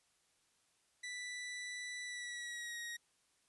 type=tone with pitch glide; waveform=sawtooth; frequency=1975.5 to 1886.3 Hz; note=B6 to A#6; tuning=0 to +20 cents; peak=-39 dBFS; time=1.03-2.97 s; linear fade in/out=10 ms; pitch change=-80 cents; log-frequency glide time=2.04-2.78 s; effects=white hiss -75 dBFS RMS until 3.48 s + resampled to 24000 Hz